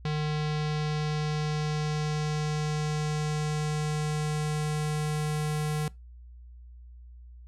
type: tone with low-pass filter sweep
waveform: square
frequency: 151.6 Hz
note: D#3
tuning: 45 cents flat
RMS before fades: -29 dBFS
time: 0.05-5.88 s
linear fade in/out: 2 ms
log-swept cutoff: 4200 to 11000 Hz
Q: 1.6
effects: noise-tail reverb RT60 0.2 s tail -21 dB re dry + added 60 Hz sine -45 dBFS peak until 7.47 s